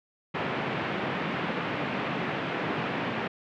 pink band-pass noise, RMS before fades -31 dBFS, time 0.34-3.28 s, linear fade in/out 10 ms, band 140 to 2800 Hz, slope 24 dB/octave, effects none

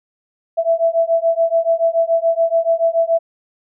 sine beating tone pair, 660 / 667 Hz, E5 / E5, +2 / +20 cents, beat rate 7 Hz, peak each -16 dBFS, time 0.57-3.19 s, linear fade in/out 20 ms, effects none

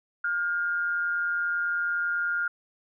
sine tone pair together, 1413 / 1583 Hz, F6 / G6, +20 / +17 cents, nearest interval major second, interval 197 cents, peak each -25 / -35 dBFS, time 0.24-2.48 s, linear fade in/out 5 ms, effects none

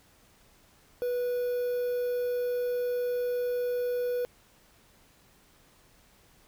triangle tone with quantisation, 490 Hz, B4, 14 cents flat, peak -25 dBFS, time 1.02-4.25 s, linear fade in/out 0 ms, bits 8, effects pink hiss -61 dBFS RMS until 6.47 s

